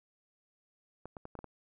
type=clicks; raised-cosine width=1 ms; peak=-30 dBFS; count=6; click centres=1.056 / 1.168 / 1.254 / 1.353 / 1.39 / 1.443 s; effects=none